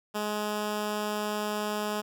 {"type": "tone", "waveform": "10% pulse", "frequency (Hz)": 210.1, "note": "G#3", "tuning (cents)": 20, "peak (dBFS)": -21, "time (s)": [0.14, 2.02], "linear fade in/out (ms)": 20, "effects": []}